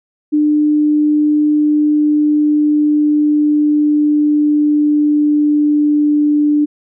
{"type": "tone with pitch glide", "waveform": "sine", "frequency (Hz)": [299.8, 296.2], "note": ["D4", "D4"], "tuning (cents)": [36, 15], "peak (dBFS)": -9, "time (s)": [0.32, 6.66], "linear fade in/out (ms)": 20, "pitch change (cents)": -21, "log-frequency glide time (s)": [1.47, 6.36], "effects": []}